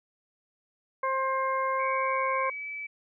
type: harmonic tone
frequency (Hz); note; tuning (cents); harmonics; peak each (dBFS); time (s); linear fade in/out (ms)
530; C5; +22; 1 / 2 / 3 / 4; -31 / -27 / -38 / -37; 1.03-2.5; 5
type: tone with pitch glide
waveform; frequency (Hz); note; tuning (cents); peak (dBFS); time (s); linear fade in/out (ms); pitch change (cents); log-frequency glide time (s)
sine; 2251 to 2302; C#7 to D7; +26 to -35; -34; 1.79-2.87; 10; +39; 2.33-2.67
effects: none